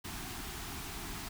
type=band-stop noise; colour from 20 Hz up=pink; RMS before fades=-42 dBFS; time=0.04-1.29 s; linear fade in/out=10 ms; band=420 to 660 Hz; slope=96 dB/octave; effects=none